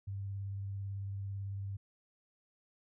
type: tone with vibrato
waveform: sine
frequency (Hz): 98.7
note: G2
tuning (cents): +12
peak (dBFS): -37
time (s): 0.07-1.77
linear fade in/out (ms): 10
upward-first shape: triangle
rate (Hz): 18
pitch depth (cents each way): 23
effects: none